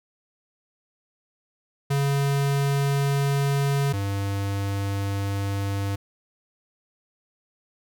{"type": "tone pair in turn", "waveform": "square", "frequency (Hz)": [140, 99.34], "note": ["C#3", "G2"], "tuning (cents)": [18, 24], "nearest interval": "tritone", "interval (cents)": 594, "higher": "first", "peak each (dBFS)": [-21, -25], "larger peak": "first", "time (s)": [[1.9, 3.93], [3.93, 5.96]], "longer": "neither", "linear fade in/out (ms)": 10, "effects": []}